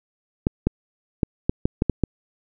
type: clicks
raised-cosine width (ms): 3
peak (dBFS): -5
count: 8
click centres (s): 0.469 / 0.67 / 1.232 / 1.495 / 1.655 / 1.821 / 1.897 / 2.037
effects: none